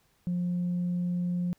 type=tone; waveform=sine; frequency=176.9 Hz; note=F3; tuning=23 cents sharp; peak=-25 dBFS; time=0.27-1.53 s; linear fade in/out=0 ms; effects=tanh soft clip ceiling -24 dBFS + pink hiss -68 dBFS RMS until 1.58 s